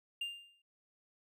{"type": "tone with exponential decay", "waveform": "triangle", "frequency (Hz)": 2800, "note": "F7", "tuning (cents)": 4, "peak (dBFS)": -32, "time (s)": [0.21, 0.62], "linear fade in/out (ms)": 5, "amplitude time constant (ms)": 88, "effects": []}